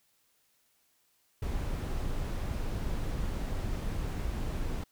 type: noise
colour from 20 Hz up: brown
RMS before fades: -33 dBFS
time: 1.42-4.84 s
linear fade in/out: 5 ms
effects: white hiss -71 dBFS RMS until 4.91 s